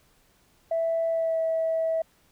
sine tone with pitch glide, 659.3 to 649.8 Hz, E5 to E5, 0 to -25 cents, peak -22 dBFS, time 0.71-2.02 s, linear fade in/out 5 ms, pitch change -25 cents, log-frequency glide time 1.09-1.39 s, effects tanh soft clip ceiling -18 dBFS + pink hiss -63 dBFS RMS until 2.31 s

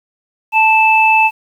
sine tone pair together, 880 / 2632 Hz, A5 / E7, 0 / -3 cents, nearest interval octave + perfect fifth, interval 1897 cents, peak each -10 dBFS, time 0.52-1.31 s, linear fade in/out 50 ms, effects 7-bit

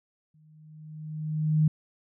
sine tone with exponential growth, 154.6 Hz, D#3, 11 cents flat, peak -17 dBFS, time 0.34-1.68 s, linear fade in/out 5 ms, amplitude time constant 290 ms, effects none

